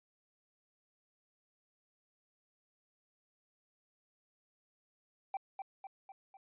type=tone with echo; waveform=triangle; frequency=780 Hz; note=G5; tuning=9 cents flat; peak=-32 dBFS; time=5.34-5.37 s; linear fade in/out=2 ms; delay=250 ms; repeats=4; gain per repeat=-5 dB; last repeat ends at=6.37 s; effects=resampled to 8000 Hz